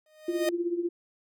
45% pulse tone with exponential growth, 618 Hz, D#5, 12 cents flat, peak -24 dBFS, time 0.06-0.49 s, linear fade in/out 2 ms, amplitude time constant 93 ms
sine tone with tremolo, 345.8 Hz, F4, 17 cents flat, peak -23 dBFS, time 0.28-0.89 s, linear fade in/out 5 ms, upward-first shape triangle, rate 16 Hz, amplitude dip 80%
effects none

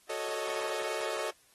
sawtooth chord, D# half-diminished seventh, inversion first, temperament equal, 370 / 440 / 554.4 / 622.3 Hz, F#4 / A4 / C#5 / D#5, 0 / 0 / 0 / 0 cents, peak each -38 / -34 / -35 / -34 dBFS, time 0.09-1.31 s, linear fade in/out 10 ms, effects white hiss -64 dBFS RMS until 1.54 s + AAC 32 kbps

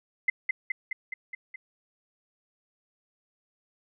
sine tone with echo, 2052 Hz, C7, 34 cents flat, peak -19 dBFS, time 0.28-0.3 s, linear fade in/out 5 ms, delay 210 ms, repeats 6, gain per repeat -3 dB, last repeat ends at 1.56 s, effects none

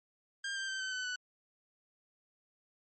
sawtooth tone with pitch steps, 1600 / 1577.1 / 1554.5 / 1532.2 / 1510.2 / 1488.5 Hz, G6 / G6 / G6 / G6 / F#6 / F#6, +35 / +10 / -15 / -40 / +35 / +10 cents, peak -32 dBFS, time 0.44-1.16 s, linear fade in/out 5 ms, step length 120 ms, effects MP3 32 kbps

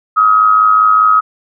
sine tone with amplitude modulation, 1270 Hz, D#6, 35 cents sharp, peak -3 dBFS, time 0.16-1.21 s, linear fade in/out 20 ms, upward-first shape sine, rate 105 Hz, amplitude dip 60%, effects none

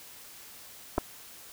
clicks, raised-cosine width 1 ms, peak -13 dBFS, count 2, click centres 0.98 / 0.983 s, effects white hiss -49 dBFS RMS until 1.52 s

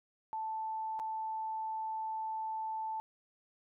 sine tone with dropouts, 880 Hz, A5, in tune, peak -35 dBFS, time 0.33-3 s, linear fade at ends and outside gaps 0 ms, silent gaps 0.992-0.998 s, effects none

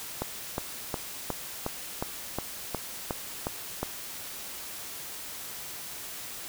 click train, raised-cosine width 1 ms, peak -15 dBFS, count 11, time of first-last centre 0.22-3.83 s, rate 2.77 Hz, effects white hiss -40 dBFS RMS until 6.48 s

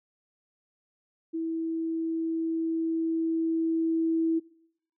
sine tone with level ramp, 326.4 Hz, E4, 17 cents flat, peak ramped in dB -28 to -22 dBFS, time 1.33-4.4 s, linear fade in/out 20 ms, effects noise-tail reverb RT60 0.7 s tail -21 dB re dry

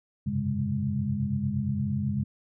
sine tone cluster, 90.5 / 99.7 / 129.5 / 137.8 / 204.8 Hz, F#2 / G2 / C3 / C#3 / G#3, -38 / +30 / -17 / -10 / -24 cents, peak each -36 / -35 / -33 / -31 / -29 dBFS, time 0.26-2.24 s, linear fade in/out 10 ms, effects none

